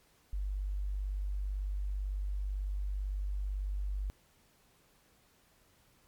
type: tone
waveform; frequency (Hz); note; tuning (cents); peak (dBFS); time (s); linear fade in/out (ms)
sine; 49; G1; 0; -32; 0.33-4.1; 0
effects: pink hiss -67 dBFS RMS until 6.07 s + MP3 96 kbps